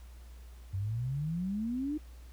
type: exponential sweep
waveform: sine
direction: up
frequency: 92.5 to 311.1 Hz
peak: -31 dBFS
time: 0.73-1.98 s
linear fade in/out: 10 ms
effects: added 60 Hz sine -47 dBFS peak until 2.32 s + pink hiss -62 dBFS RMS until 2.32 s